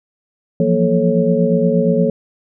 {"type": "tone cluster", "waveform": "sine", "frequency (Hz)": [170.2, 178.7, 233.1, 434.7, 549], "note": ["F3", "F3", "A#3", "A4", "C#5"], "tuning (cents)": [-44, 40, 0, -21, -17], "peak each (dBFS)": -18, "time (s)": [0.6, 2.1], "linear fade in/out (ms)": 2, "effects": []}